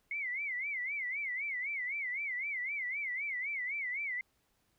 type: tone with vibrato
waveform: sine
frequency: 2138 Hz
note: C7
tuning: 37 cents sharp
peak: -34 dBFS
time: 0.11-4.21 s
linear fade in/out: 2 ms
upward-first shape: sine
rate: 3.9 Hz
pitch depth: 160 cents each way
effects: pink hiss -75 dBFS RMS until 4.78 s